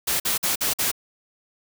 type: noise bursts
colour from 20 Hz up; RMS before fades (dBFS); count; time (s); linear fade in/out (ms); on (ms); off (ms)
white; -23; 5; 0.07-0.916; 10; 130; 49
effects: none